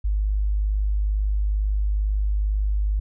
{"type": "tone", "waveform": "sine", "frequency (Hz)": 51.1, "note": "G#1", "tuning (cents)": -27, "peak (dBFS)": -19, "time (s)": [0.04, 3], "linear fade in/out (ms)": 10, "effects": []}